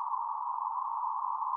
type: band-pass noise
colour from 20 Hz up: pink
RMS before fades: -34 dBFS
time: 0-1.56 s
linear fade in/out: 0 ms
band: 880 to 1100 Hz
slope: 96 dB/octave
effects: none